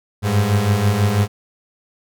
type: beating tone pair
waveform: 35% pulse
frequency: 98.1 / 104.2 Hz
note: G2 / G#2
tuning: +2 / +6 cents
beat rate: 6.1 Hz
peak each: -18 / -14 dBFS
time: 0.22-1.28 s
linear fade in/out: 50 ms
effects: none